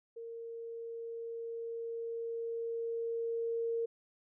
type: tone with level ramp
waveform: sine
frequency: 461.1 Hz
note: A#4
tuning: 19 cents flat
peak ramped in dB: -42 to -31 dBFS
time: 0.16-3.86 s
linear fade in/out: 10 ms
effects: none